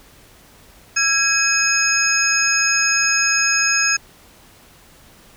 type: tone cluster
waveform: sine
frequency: 1348 / 1647 / 2533 / 5120 / 6570 Hz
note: E6 / G#6 / D#7 / D#8 / G#8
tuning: +38 / -15 / +30 / +49 / -20 cents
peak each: -27 / -20 / -20 / -21 / -19 dBFS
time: 0.96-3.97 s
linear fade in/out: 10 ms
effects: tanh soft clip ceiling -4 dBFS + pink hiss -48 dBFS RMS until 5.36 s